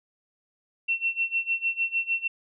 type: tone with tremolo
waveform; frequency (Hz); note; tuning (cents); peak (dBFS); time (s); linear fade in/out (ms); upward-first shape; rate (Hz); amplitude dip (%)
sine; 2710; E7; +47; -21; 0.88-2.28; 10; sine; 6.6; 90
effects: none